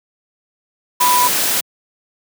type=tone in noise; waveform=sine; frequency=987.8 Hz; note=B5; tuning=in tune; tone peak=-12 dBFS; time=1-1.28 s; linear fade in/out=10 ms; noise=white; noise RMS=-17 dBFS; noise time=1-1.61 s; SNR=+2 dB; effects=high-pass 150 Hz 12 dB/octave